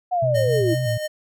sine linear sweep, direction down, 740 to 311.1 Hz, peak -18 dBFS, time 0.11-0.75 s, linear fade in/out 20 ms
sine tone with vibrato, 120.6 Hz, B2, 41 cents flat, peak -21 dBFS, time 0.22-0.98 s, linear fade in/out 10 ms, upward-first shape square, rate 3.9 Hz, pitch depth 98 cents each way
square tone with tremolo, 612 Hz, D#5, 29 cents flat, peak -23 dBFS, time 0.34-1.08 s, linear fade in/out 20 ms, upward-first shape sine, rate 5.8 Hz, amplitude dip 50%
effects none

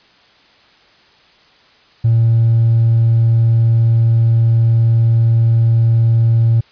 sine tone with hard clipping, 114.9 Hz, A#2, 25 cents flat, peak -9 dBFS, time 2.04-6.61 s, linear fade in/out 10 ms, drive 1 dB, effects white hiss -49 dBFS RMS until 6.71 s + resampled to 11025 Hz

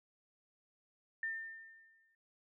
sine tone with exponential decay, 1803 Hz, A6, 42 cents sharp, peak -34 dBFS, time 1.23-2.15 s, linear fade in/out 2 ms, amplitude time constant 200 ms, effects none

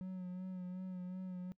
triangle tone with vibrato, 183.5 Hz, F#3, 14 cents flat, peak -39 dBFS, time 0.01-1.52 s, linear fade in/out 0 ms, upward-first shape sine, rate 2.7 Hz, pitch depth 32 cents each way, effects noise-tail reverb RT60 0.1 s tail -23 dB re dry

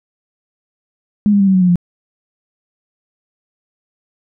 sine tone with pitch steps, 207.7 / 201.9 / 196.27 / 190.79 / 185.47 / 180.29 / 175.26 Hz, G#3 / G#3 / G3 / G3 / F#3 / F#3 / F3, 0 / -49 / +2 / -47 / +4 / -45 / +6 cents, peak -8 dBFS, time 1.26-1.757 s, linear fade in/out 0 ms, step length 71 ms, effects none

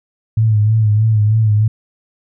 sine tone with vibrato, 108.2 Hz, A2, 29 cents flat, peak -9 dBFS, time 0.37-1.68 s, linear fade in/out 5 ms, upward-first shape sine, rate 3.2 Hz, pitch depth 56 cents each way, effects none

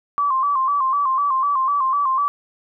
sine tone with vibrato, 1100 Hz, C#6, 14 cents flat, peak -16 dBFS, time 0.18-2.28 s, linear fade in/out 0 ms, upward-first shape square, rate 4 Hz, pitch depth 77 cents each way, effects none

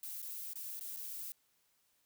violet noise with dropouts, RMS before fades -44 dBFS, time 0.03-1.32 s, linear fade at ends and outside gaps 1 ms, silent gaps 0.219-0.226 / 0.534-0.556 / 0.795-0.809 / 0.964-0.969 s, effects white hiss -75 dBFS RMS until 2.05 s

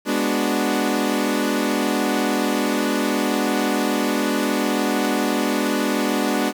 sawtooth chord, G# half-diminished seventh, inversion none, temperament equal, 207.7 / 246.9 / 293.7 / 370 Hz, G#3 / B3 / D4 / F#4, 0 / 0 / 0 / 0 cents, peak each -21 / -20 / -19 / -23 dBFS, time 0.05-6.53 s, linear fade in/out 50 ms, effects 8-bit

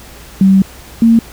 sine tone pair in turn, 192.4 / 228.8 Hz, G3 / A#3, -32 / -32 cents, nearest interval minor third, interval 300 cents, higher second, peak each -4 dBFS, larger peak neither, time 0.41-0.62 / 1.02-1.19 s, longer first, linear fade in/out 2 ms, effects added 60 Hz sine -38 dBFS peak until 1.32 s + pink hiss -36 dBFS RMS until 1.32 s

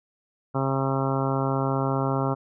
harmonic tone, 135 Hz, C#3, 45 cents flat, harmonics 1 / 2 / 3 / 4 / 5 / 6 / 7 / 8 / 9 / 10, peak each -26 / -29 / -31 / -32 / -33 / -34 / -34 / -35 / -36 / -36 dBFS, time 0.54-2.35 s, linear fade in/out 20 ms, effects none

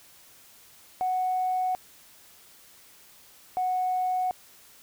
sine tone pair in turn, 740 / 737.2 Hz, F#5 / F#5, 0 / -7 cents, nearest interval unison, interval 7 cents, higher first, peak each -23 dBFS, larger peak neither, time 1.01-1.75 / 3.57-4.31 s, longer neither, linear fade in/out 0 ms, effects tanh soft clip ceiling -19 dBFS + white hiss -54 dBFS RMS until 4.82 s

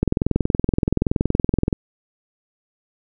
click train, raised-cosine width 3 ms, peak -4 dBFS, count 37, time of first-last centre 0.03-1.728 s, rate 21.2 Hz, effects none

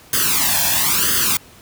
white noise with flanger, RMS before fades -17 dBFS, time 0.13-1.37 s, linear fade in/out 2 ms, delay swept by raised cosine 0.62 to 1.21 ms, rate 1 Hz, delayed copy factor +0.8, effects pink hiss -45 dBFS RMS until 1.61 s + high-pass 60 Hz 12 dB/octave

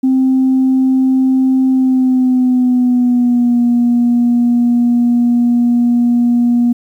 sine tone with pitch glide, 261.6 to 239.9 Hz, C4 to A#3, 0 to +50 cents, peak -7 dBFS, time 0.03-6.73 s, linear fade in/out 10 ms, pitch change -150 cents, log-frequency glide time 1.68-3.6 s, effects tanh soft clip ceiling -5 dBFS + 8-bit

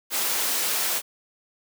white high-pass noise, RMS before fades -25 dBFS, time 0.1-1.02 s, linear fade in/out 50 ms, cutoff 290 Hz, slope 12 dB/octave, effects none

